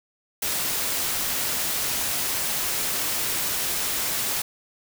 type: noise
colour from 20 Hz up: white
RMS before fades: -26 dBFS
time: 0.42-4.42 s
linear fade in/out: 5 ms
effects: none